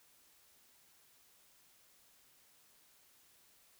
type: silence
effects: white hiss -67 dBFS RMS until 3.79 s